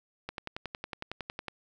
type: click train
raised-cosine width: 0.3 ms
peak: -20 dBFS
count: 14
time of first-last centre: 0.29-1.483 s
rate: 10.9 Hz
effects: none